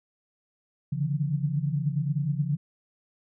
sine tone cluster, 140.3 / 149.7 / 157.1 / 170.6 Hz, C#3 / D3 / D#3 / F3, +21 / +33 / +17 / -40 cents, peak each -27 / -30 / -36 / -32 dBFS, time 0.92-2.57 s, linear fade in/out 10 ms, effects none

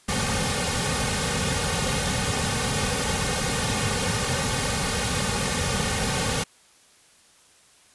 pink noise with comb filter, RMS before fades -25 dBFS, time 0.08-6.44 s, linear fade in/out 10 ms, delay 3 ms, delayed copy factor -0.85, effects white hiss -56 dBFS RMS until 7.94 s + resampled to 24000 Hz

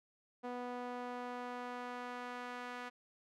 sawtooth tone with band-pass filter sweep, 246.1 Hz, B3, 6 cents flat, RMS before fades -44 dBFS, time 0.43-2.9 s, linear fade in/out 20 ms, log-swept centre 690 to 1500 Hz, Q 1, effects none

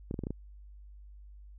clicks, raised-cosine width 3 ms, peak -22 dBFS, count 6, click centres 0.111 / 0.142 / 0.191 / 0.237 / 0.269 / 0.306 s, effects added 50 Hz sine -48 dBFS peak until 1.58 s

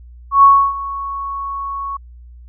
sine tone with ADSR envelope, 1108.7 Hz, C#6, in tune, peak -3 dBFS, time 0.31-1.97 s, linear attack 120 ms, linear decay 300 ms, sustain -18 dB, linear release 6 ms, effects added 60 Hz sine -36 dBFS peak until 2.48 s

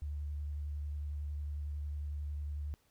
sine tone with vibrato, 73.42 Hz, D2, in tune, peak -36 dBFS, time 0.02-2.74 s, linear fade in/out 0 ms, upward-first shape triangle, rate 11 Hz, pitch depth 23 cents each way, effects pink hiss -72 dBFS RMS until 2.9 s

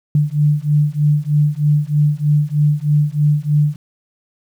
sine beating tone pair, 146.83 / 150.03 Hz, D3 / D3, 0 / +37 cents, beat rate 3.2 Hz, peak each -15 dBFS, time 0.15-3.76 s, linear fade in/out 2 ms, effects 8-bit

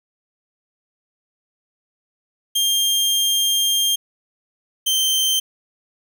sawtooth tone pair in turn, 3200 / 3123 Hz, G7 / G7, +35 / -7 cents, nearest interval unison, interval 42 cents, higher first, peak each -13 dBFS, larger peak neither, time 2.55-3.96 / 4.86-5.4 s, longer first, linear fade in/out 10 ms, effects none

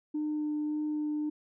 sine tone with vibrato, 301.5 Hz, D4, 46 cents sharp, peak -28 dBFS, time 0.14-1.3 s, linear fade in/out 10 ms, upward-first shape sine, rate 1.8 Hz, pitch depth 9 cents each way, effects tanh soft clip ceiling -26 dBFS

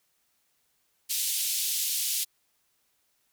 white band-pass noise, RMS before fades -29 dBFS, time 1.09-2.25 s, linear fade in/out 20 ms, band 2900 to 15000 Hz, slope 24 dB/octave, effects white hiss -72 dBFS RMS until 3.32 s

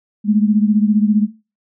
sine beating tone pair, 207.7 / 222.7 Hz, G#3 / A3, 0 / +21 cents, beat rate 15 Hz, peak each -12 / -17 dBFS, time 0.24-1.28 s, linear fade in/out 50 ms, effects noise-tail reverb RT60 0.3 s tail -17 dB re dry

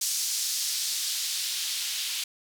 blue noise with band-pass filter sweep, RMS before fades -30 dBFS, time 0.01-2.24 s, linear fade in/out 5 ms, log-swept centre 5600 to 3300 Hz, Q 1.4, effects none

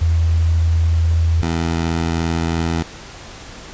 sine / 15% pulse tone pair in turn, 82.41 / 82.83 Hz, E2 / E2, 0 / +9 cents, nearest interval unison, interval 9 cents, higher second, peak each -12 / -11 dBFS, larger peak second, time 0.01-1.42 / 1.42-2.83 s, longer neither, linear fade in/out 10 ms, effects pink hiss -36 dBFS RMS until 3.73 s + resampled to 16000 Hz

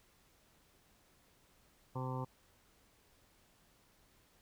harmonic tone, 128.9 Hz, C3, 26 cents flat, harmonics 1 / 2 / 3 / 4 / 6 / 7 / 8 / 9, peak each -39 / -46 / -49 / -47 / -52 / -46 / -48 / -53 dBFS, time 1.95-2.25 s, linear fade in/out 10 ms, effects pink hiss -69 dBFS RMS until 4.41 s

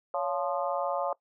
harmonic tone with a mistuned harmonic, 174.61 Hz, F3, in tune, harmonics 3 / 4 / 5 / 6 / 7, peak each -31 / -33 / -35 / -37 / -38 dBFS, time 0.14-1.13 s, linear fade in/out 2 ms, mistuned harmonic 3, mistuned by +110 cents, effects noise-tail reverb RT60 0.1 s tail -20 dB re dry

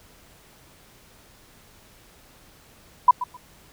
sine tone with echo, 991 Hz, B5, 6 cents sharp, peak -8 dBFS, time 3.08-3.11 s, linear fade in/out 5 ms, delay 130 ms, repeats 2, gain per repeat -15 dB, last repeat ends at 3.37 s, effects pink hiss -53 dBFS RMS until 3.72 s

